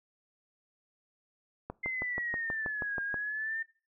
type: click train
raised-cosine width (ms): 1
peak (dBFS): -23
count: 10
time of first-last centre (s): 1.7-3.142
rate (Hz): 6.24
type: exponential two-way sweep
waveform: sine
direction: down then up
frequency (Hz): 2093 to 1613 to 1815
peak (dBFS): -32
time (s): 1.83-3.63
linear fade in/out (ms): 10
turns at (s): 3.01
effects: noise-tail reverb RT60 0.4 s tail -23 dB re dry